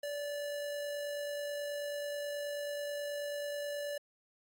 square tone with amplitude modulation, 580 Hz, D5, 22 cents flat, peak -36 dBFS, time 0.03-3.98 s, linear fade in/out 5 ms, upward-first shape sine, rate 49.3 Hz, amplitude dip 25%, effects AAC 64 kbps

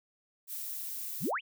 violet noise, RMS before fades -39 dBFS, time 0.47-1.32 s, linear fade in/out 50 ms
sine exponential sweep, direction up, 103.7 to 3322 Hz, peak -29 dBFS, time 1.2-1.41 s, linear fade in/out 50 ms
effects none

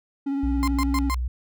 triangle tone with vibrato, 277.2 Hz, C#4, in tune, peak -21 dBFS, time 0.26-1.1 s, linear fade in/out 10 ms, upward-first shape triangle, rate 18 Hz, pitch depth 32 cents each way
sine tone with pitch glide, 60.5 to 61.38 Hz, B1 to B1, -35 to -10 cents, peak -23 dBFS, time 0.43-1.28 s, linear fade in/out 5 ms, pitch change +25 cents, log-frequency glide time 0.66-0.85 s
35% pulse tone bursts, 1046.5 Hz, C6, in tune, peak -23 dBFS, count 4, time 0.63-1.144 s, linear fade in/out 0 ms, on 46 ms, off 110 ms
effects none

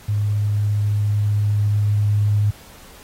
sine tone with level ramp, 103.83 Hz, G#2, in tune, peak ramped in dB -17 to -14 dBFS, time 0.08-2.51 s, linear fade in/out 10 ms, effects pink hiss -45 dBFS RMS until 3.03 s + AAC 48 kbps

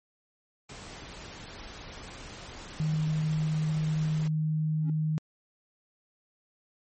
pink noise, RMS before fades -44 dBFS, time 0.69-4.28 s, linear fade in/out 5 ms
sine tone, 155.56 Hz, D#3, in tune, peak -25 dBFS, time 2.8-5.18 s, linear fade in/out 0 ms
triangle tone with exponential growth, 277.2 Hz, C#4, in tune, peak -31 dBFS, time 4.77-4.9 s, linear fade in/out 2 ms, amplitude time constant 28 ms
effects MP3 32 kbps

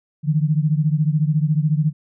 sine beating tone pair, 149.1 / 163.1 Hz, D3 / E3, +27 / -18 cents, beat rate 14 Hz, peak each -17 / -20 dBFS, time 0.23-1.93 s, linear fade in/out 50 ms, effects none

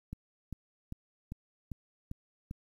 click train, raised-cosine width 5 ms, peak -27 dBFS, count 7, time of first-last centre 0.13-2.511 s, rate 2.52 Hz, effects 10-bit

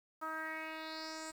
10% pulse tone with low-pass filter sweep, 316.8 Hz, D#4, 31 cents sharp, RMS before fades -43 dBFS, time 0.21-1.32 s, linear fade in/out 20 ms, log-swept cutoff 1200 to 8200 Hz, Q 4.2, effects 10-bit

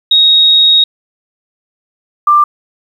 sine tone pair in turn, 3763 / 1185.3 Hz, A#7 / D6, +16 / +16 cents, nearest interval octave + minor sixth, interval 2000 cents, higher first, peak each -4 dBFS, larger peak neither, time 0.11-0.84 / 2.27-2.44 s, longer first, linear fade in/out 5 ms, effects 7-bit

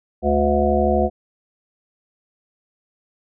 harmonic tone, 72.3 Hz, D2, 27 cents flat, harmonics 1 / 3 / 5 / 7 / 9 / 10, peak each -22 / -22 / -22 / -22 / -22 / -22 dBFS, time 0.22-1.1 s, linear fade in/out 50 ms, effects none

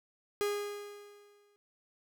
45% pulse tone with exponential decay, 410.4 Hz, G#4, 21 cents flat, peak -28 dBFS, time 0.41-1.56 s, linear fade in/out 0 ms, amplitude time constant 250 ms, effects none

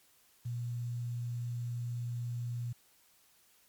sine tone with quantisation, 120.2 Hz, B2, 46 cents flat, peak -34 dBFS, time 0.45-2.73 s, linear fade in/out 10 ms, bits 10, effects white hiss -66 dBFS RMS until 3.68 s + MP3 96 kbps

